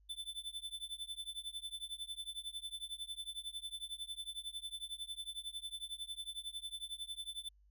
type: tone with tremolo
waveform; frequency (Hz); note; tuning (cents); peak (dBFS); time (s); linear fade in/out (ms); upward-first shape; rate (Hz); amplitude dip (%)
square; 3520; A7; 0; -39; 0.09-7.49; 10; triangle; 11; 100
effects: added 50 Hz sine -64 dBFS peak until 7.7 s